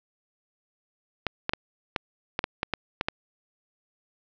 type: clicks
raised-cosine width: 0.3 ms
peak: -9 dBFS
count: 10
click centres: 1.267 / 1.494 / 1.535 / 1.962 / 2.391 / 2.441 / 2.631 / 2.737 / 3.011 / 3.085 s
effects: low-pass 5000 Hz 12 dB/octave